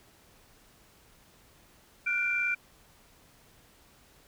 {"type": "tone cluster", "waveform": "sine", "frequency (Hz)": [1427, 1486, 2362], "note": ["F6", "F#6", "D7"], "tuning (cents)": [37, 7, 9], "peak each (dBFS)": [-35, -33, -27], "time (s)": [2.06, 2.55], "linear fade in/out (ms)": 10, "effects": ["tanh soft clip ceiling -17 dBFS", "pink hiss -60 dBFS RMS until 4.27 s"]}